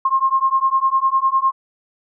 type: beating tone pair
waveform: sine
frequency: 1063 / 1072.9 Hz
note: C6 / C6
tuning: +27 / +43 cents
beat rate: 9.9 Hz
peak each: -17 dBFS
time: 0.05-1.52 s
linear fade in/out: 5 ms
effects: none